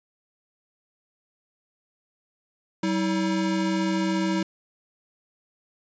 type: tone pair together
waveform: square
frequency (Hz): 190.3 / 321.9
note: F#3 / E4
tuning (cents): +49 / -41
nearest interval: major sixth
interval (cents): 910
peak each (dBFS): -26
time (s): 2.83-4.43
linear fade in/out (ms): 5
effects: resampled to 16000 Hz